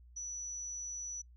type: tone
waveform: sine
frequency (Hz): 5920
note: F#8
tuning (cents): 0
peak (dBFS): -39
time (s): 0.16-1.22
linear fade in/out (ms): 10
effects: noise-tail reverb RT60 0.1 s tail -25 dB re dry + added 60 Hz sine -55 dBFS peak until 1.36 s